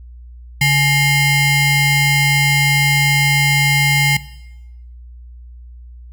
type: ring-modulated tone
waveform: 40% pulse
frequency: 987.8 Hz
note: B5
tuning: in tune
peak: -7 dBFS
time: 0.61-4.17 s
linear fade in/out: 5 ms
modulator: 1130 Hz
effects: noise-tail reverb RT60 0.9 s tail -18 dB re dry + added 60 Hz sine -34 dBFS peak until 6.12 s